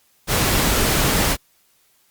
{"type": "noise", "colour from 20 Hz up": "pink", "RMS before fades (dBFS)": -18, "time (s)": [0.27, 1.37], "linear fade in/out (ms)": 50, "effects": ["white hiss -60 dBFS RMS until 2.1 s", "Opus 48 kbps"]}